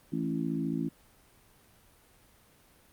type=harmonic tone with a mistuned harmonic; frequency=54.9 Hz; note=A1; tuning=3 cents flat; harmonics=3 / 4 / 5 / 6; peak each=-34 / -35 / -33 / -37 dBFS; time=0.12-0.89 s; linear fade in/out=10 ms; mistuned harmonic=6; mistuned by=+16 cents; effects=pink hiss -61 dBFS RMS until 2.92 s + Opus 32 kbps